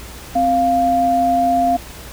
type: tone pair together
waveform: sine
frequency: 261.6 / 698.5 Hz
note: C4 / F5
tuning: 0 / 0 cents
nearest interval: octave + perfect fourth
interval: 1700 cents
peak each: -20 / -13 dBFS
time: 0.35-1.77 s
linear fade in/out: 10 ms
effects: added 60 Hz sine -37 dBFS peak until 2.12 s + pink hiss -36 dBFS RMS until 2.12 s